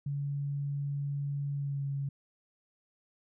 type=tone with pitch glide; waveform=sine; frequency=141.9 to 139.3 Hz; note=C#3 to C#3; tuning=+41 to +9 cents; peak=-31 dBFS; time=0.06-2.09 s; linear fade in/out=5 ms; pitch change=-32 cents; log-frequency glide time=1.54-1.84 s; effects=none